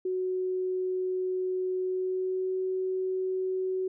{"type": "tone with pitch glide", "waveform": "sine", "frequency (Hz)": [370.2, 374.3], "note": ["F#4", "F#4"], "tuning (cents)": [1, 20], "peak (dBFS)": -27, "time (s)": [0.05, 3.88], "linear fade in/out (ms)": 5, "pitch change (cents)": 19, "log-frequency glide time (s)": [1.8, 2.55], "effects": []}